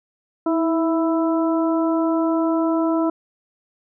harmonic tone with a mistuned harmonic, 330.3 Hz, E4, 4 cents sharp, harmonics 1 / 2 / 3 / 4, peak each -18 / -24 / -28 / -30 dBFS, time 0.46-3.1 s, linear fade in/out 5 ms, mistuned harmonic 1, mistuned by -34 cents, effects none

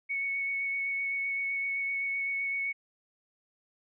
sine tone with vibrato, 2217 Hz, C#7, in tune, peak -29 dBFS, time 0.09-2.73 s, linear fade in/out 20 ms, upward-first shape sine, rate 7.8 Hz, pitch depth 11 cents each way, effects none

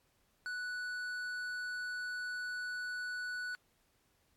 sine tone with tanh clipping, 1480 Hz, F#6, in tune, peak -39 dBFS, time 0.46-3.55 s, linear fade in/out 0 ms, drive 10 dB, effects pink hiss -74 dBFS RMS until 4.36 s + AAC 64 kbps

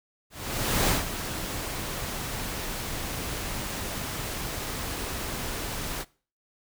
pink noise with ADSR envelope, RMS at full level -23 dBFS, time 0.3-6.05 s, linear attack 590 ms, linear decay 150 ms, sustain -10 dB, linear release 38 ms, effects noise-tail reverb RT60 0.4 s tail -22 dB re dry

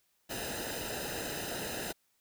pink noise with comb filter, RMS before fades -38 dBFS, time 0.29-1.93 s, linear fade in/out 20 ms, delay 0.89 ms, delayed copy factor -0.75, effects white hiss -74 dBFS RMS until 2.2 s

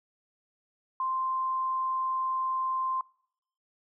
sine tone, 1045 Hz, C6, 2 cents flat, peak -27 dBFS, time 1-3.01 s, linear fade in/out 2 ms, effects noise-tail reverb RT60 0.7 s tail -25 dB re dry

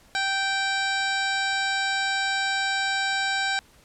harmonic tone, 780 Hz, G5, 9 cents flat, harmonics 1 / 2 / 3 / 4 / 5 / 6 / 7 / 9 / 10, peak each -29 / -26 / -33 / -38 / -31 / -37 / -38 / -41 / -41 dBFS, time 0.15-3.59 s, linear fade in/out 0 ms, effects pink hiss -56 dBFS RMS until 3.84 s + low-pass 12000 Hz 12 dB/octave

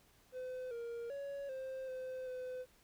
triangle tone with pitch steps, 509 / 468.6 / 560 / 525 / 515 / 507 Hz, C5 / A#4 / C#5 / C5 / C5 / B4, -48 / +9 / +18 / +6 / -28 / +45 cents, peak -39 dBFS, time 0.32-2.66 s, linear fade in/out 50 ms, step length 390 ms, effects pink hiss -68 dBFS RMS until 2.83 s

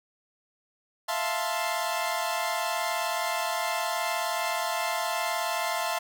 sawtooth chord, F major seventh, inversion third, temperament equal, 659.3 / 698.5 / 880 / 1046.5 Hz, E5 / F5 / A5 / C6, 0 / 0 / 0 / 0 cents, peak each -29 dBFS, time 1.08-5.99 s, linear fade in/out 10 ms, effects none

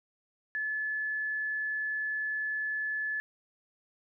sine tone, 1725 Hz, A6, 35 cents flat, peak -30 dBFS, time 0.55-3.2 s, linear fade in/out 0 ms, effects none

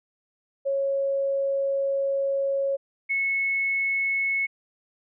sine tone pair in turn, 550 / 2196 Hz, C#5 / C#7, -14 / -17 cents, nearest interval 2 octaves, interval 2397 cents, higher second, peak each -22 dBFS, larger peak neither, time 0.65-2.77 / 3.09-4.47 s, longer first, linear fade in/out 20 ms, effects none

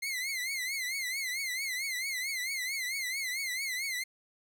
sawtooth tone with vibrato, 2093 Hz, C7, in tune, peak -29 dBFS, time 0.02-4.04 s, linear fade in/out 10 ms, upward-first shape triangle, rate 4.5 Hz, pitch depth 130 cents each way, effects none

